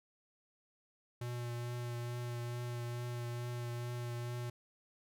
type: tone with vibrato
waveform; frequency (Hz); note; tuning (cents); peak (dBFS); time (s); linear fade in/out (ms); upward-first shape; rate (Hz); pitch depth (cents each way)
square; 120.5; B2; -42; -39; 1.21-4.5; 5; triangle; 2.3; 19
effects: none